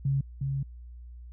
sine tone pair in turn, 137.4 / 136.72 Hz, C#3 / C#3, -15 / -24 cents, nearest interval unison, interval 9 cents, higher first, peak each -23 / -27 dBFS, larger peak first, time 0.05-0.21 / 0.41-0.63 s, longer second, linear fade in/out 5 ms, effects added 60 Hz sine -42 dBFS peak until 1.32 s

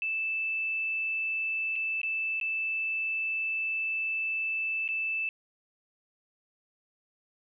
sine tone with dropouts, 2637 Hz, E7, in tune, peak -28 dBFS, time 0.02-5.29 s, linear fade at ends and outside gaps 1 ms, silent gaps 1.757-1.761 / 2.016-2.032 / 2.4-2.412 / 4.878-4.888 s, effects none

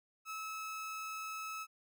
30% pulse tone, 1297 Hz, E6, 28 cents flat, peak -38 dBFS, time 0.25-1.67 s, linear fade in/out 50 ms, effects none

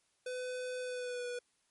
square tone with pitch glide, 503 to 488.7 Hz, B4 to B4, +32 to -18 cents, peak -38 dBFS, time 0.26-1.39 s, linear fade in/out 5 ms, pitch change -50 cents, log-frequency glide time 0.81-1.27 s, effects white hiss -75 dBFS RMS until 1.7 s + MP3 48 kbps

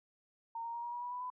sine tone with pitch steps, 919 / 930.2 / 941.6 / 953.1 / 964.7 / 976.5 / 988.4 / 1000.4 Hz, A#5 / A#5 / A#5 / A#5 / B5 / B5 / B5 / B5, -25 / -4 / +17 / +38 / -41 / -20 / +1 / +22 cents, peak -38 dBFS, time 0.55-1.302 s, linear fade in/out 5 ms, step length 94 ms, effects none

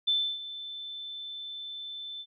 sine tone with ADSR envelope, 3530 Hz, A7, 5 cents sharp, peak -22 dBFS, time 0.07-2.26 s, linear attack 12 ms, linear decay 300 ms, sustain -15 dB, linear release 55 ms, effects none

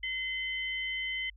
sine tone pair together, 2049 / 3070 Hz, C7 / G7, -37 / -37 cents, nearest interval perfect fifth, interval 700 cents, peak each -33 / -37 dBFS, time 0.03-1.3 s, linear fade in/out 5 ms, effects added 50 Hz sine -52 dBFS peak until 1.36 s

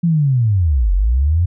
sine linear two-way sweep, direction down then up, 174.61 to 43.24 to 90.8 Hz, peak -11 dBFS, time 0.03-1.46 s, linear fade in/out 10 ms, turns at 0.93 s, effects none

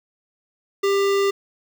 square tone with notch filter, 396.8 Hz, G4, 21 cents sharp, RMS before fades -19 dBFS, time 0.83-1.31 s, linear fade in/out 10 ms, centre 11000 Hz, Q 0.75, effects 8-bit

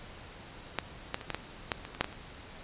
clicks, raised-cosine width 0.3 ms, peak -12 / -14 / -25 / -16 / -16 / -12 / -24 / -26 / -9 / -18 / -30 dBFS, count 11, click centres 0.787 / 1.144 / 1.212 / 1.303 / 1.346 / 1.718 / 1.851 / 1.949 / 2.01 / 2.044 / 2.127 s, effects pink hiss -48 dBFS RMS until 2.63 s + resampled to 8000 Hz

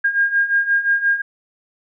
sine beating tone pair, 1614 / 1619.7 Hz, G#6 / G#6, -50 / -44 cents, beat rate 5.7 Hz, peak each -20 / -16 dBFS, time 0.04-1.22 s, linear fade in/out 10 ms, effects none

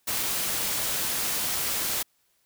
white noise, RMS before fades -28 dBFS, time 0.07-2.03 s, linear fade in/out 10 ms, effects white hiss -69 dBFS RMS until 2.45 s

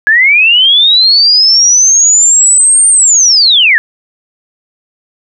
sine linear two-way sweep, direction up then down, 1661.2 to 8870 to 1661.2 Hz, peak -3 dBFS, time 0.07-3.78 s, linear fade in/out 0 ms, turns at 2.89 s, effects none

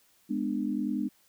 sine chord, G# diminished, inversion none, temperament just, 207.7 / 249.2 / 299 Hz, G#3 / B3 / D4, 0 / +16 / +31 cents, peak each -32 dBFS, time 0.29-1.09 s, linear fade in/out 20 ms, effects white hiss -65 dBFS RMS until 1.28 s

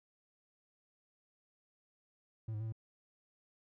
triangle tone with pitch steps, 110.9 / 106.1 / 111.8 / 110.8 Hz, A2 / G#2 / A2 / A2, +14 / +38 / +28 / +13 cents, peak -35 dBFS, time 2.48-2.724 s, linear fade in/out 5 ms, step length 61 ms, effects none

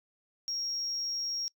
sine tone, 5588 Hz, F8, in tune, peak -30 dBFS, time 0.48-1.48 s, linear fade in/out 0 ms, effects noise-tail reverb RT60 0.1 s tail -26 dB re dry + tanh soft clip ceiling -28 dBFS

